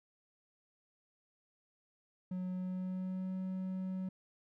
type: tone with pitch glide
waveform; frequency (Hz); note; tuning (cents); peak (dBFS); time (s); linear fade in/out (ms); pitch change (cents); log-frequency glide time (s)
triangle; 183.3 to 187.15; F#3 to F#3; -16 to +20; -34; 2.31-4.09; 5; +36; 2.5-3.34
effects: none